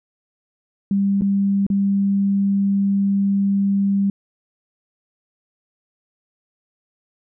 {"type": "tone with dropouts", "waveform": "sine", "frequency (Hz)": 198.1, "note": "G3", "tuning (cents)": 18, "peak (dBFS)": -15, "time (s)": [0.91, 4.1], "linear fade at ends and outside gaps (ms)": 2, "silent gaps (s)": [[1.211, 1.219], [1.666, 1.701]], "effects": []}